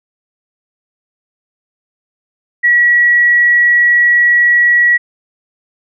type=tone; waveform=sine; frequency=1926 Hz; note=B6; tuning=44 cents flat; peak=-6 dBFS; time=2.63-4.98 s; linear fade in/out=20 ms; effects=none